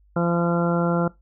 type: harmonic tone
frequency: 171.4 Hz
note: F3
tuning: 32 cents flat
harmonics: 1 / 2 / 3 / 4 / 5 / 6 / 7 / 8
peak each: -21 / -27 / -26 / -31 / -34 / -35 / -39 / -29 dBFS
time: 0.16-1.08 s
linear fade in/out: 5 ms
effects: noise-tail reverb RT60 0.2 s tail -21 dB re dry + added 50 Hz sine -54 dBFS peak until 1.21 s